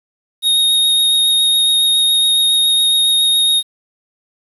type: tone with vibrato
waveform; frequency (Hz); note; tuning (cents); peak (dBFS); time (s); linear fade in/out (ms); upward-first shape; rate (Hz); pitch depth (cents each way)
square; 3729; A#7; 0; -11; 0.42-3.63; 50; triangle; 7.2; 13
effects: 7-bit